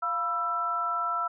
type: tone cluster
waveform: sine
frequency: 696 / 985 / 1331 Hz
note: F5 / B5 / E6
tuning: -6 / -5 / +16 cents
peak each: -35 / -35 / -27 dBFS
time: 0.02-1.28 s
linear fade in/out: 10 ms
effects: none